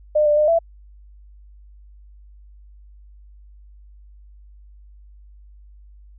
sine tone with pitch steps, 604 / 593 / 605 / 667 Hz, D5 / D5 / D#5 / E5, +48 / +17 / -49 / +20 cents, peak -13 dBFS, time 0.15-0.59 s, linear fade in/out 10 ms, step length 110 ms, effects added 50 Hz sine -43 dBFS peak until 6.18 s

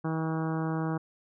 harmonic tone, 160.3 Hz, E3, 48 cents flat, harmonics 1 / 2 / 3 / 4 / 5 / 6 / 7 / 8 / 9 / 10, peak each -30 / -33 / -39 / -43 / -40 / -44 / -42 / -46 / -45 / -51 dBFS, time 0.04-0.98 s, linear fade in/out 10 ms, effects none

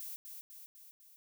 violet noise with echo, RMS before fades -44 dBFS, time 0-0.16 s, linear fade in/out 0 ms, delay 250 ms, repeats 4, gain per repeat -4 dB, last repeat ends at 1.16 s, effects none

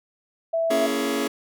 sine tone, 659.3 Hz, E5, in tune, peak -20 dBFS, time 0.53-0.87 s, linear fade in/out 10 ms
sawtooth chord, A# half-diminished seventh, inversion none, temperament just, 233.1 / 279.7 / 335.6 / 419.5 Hz, A#3 / C#4 / E4 / G#4, 0 / +16 / +31 / +17 cents, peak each -26 / -22 / -27 / -23 dBFS, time 0.7-1.28 s, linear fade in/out 10 ms
effects none

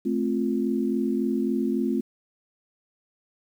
sine chord, F major, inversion first, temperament just, 218.3 / 261.9 / 349.2 Hz, A3 / C4 / F4, -13 / +2 / 0 cents, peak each -26 / -26 / -28 dBFS, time 0.05-2.01 s, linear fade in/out 10 ms, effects 9-bit

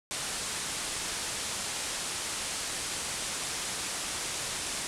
white low-pass noise, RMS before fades -35 dBFS, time 0.11-4.87 s, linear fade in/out 0 ms, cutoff 10000 Hz, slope 48 dB/octave, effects none

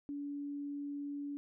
sine tone, 286.2 Hz, D4, 45 cents flat, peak -38 dBFS, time 0.09-1.37 s, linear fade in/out 0 ms, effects none

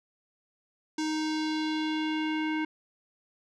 square tone with low-pass filter sweep, 311.1 Hz, D#4, in tune, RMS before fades -30 dBFS, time 0.98-2.65 s, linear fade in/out 5 ms, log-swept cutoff 6100 to 2200 Hz, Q 2.2, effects none

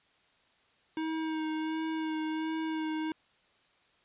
square tone with vibrato, 316.1 Hz, D#4, 27 cents sharp, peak -32 dBFS, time 0.97-3.12 s, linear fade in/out 2 ms, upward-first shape sine, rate 1.4 Hz, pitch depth 18 cents each way, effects white hiss -67 dBFS RMS until 4.04 s + resampled to 8000 Hz

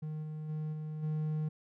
triangle tone with level steps, 154.3 Hz, D#3, 14 cents flat, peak -34 / -36 / -32 / -35 / -29 dBFS, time 0.02-1.49 s, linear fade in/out 10 ms, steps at 0.22 / 0.48 / 0.72 / 1.02 s, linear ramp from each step 20 ms, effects none

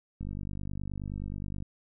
click train, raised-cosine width 5 ms, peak -25 dBFS, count 71, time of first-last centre 0.21-1.624 s, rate 49.5 Hz, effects none

